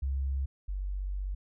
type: tone pair in turn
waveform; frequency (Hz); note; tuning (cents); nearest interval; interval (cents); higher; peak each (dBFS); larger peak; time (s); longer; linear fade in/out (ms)
sine; 67.6 / 47.8; C#2 / G1; -43 / -43; tritone; 600; first; -28 / -31; first; 0.02-0.46 / 0.68-1.35; second; 10
effects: none